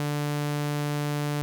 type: tone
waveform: sawtooth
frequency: 146.83 Hz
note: D3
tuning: in tune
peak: -22 dBFS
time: 0-1.42 s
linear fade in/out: 0 ms
effects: none